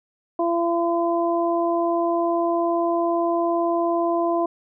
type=harmonic tone; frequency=339.7 Hz; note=F4; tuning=48 cents flat; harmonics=1 / 2 / 3; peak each=-22 / -22 / -27 dBFS; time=0.39-4.46 s; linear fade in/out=5 ms; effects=none